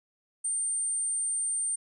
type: tone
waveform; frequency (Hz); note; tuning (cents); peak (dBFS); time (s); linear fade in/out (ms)
sine; 8870; C#9; 0; -27; 0.44-1.76; 10
effects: none